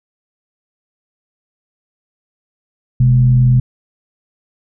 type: tone with frequency modulation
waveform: sine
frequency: 126.5 Hz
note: B2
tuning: 42 cents sharp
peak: -7 dBFS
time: 3-3.6 s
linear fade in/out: 5 ms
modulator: 81.5 Hz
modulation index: 0.37
effects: none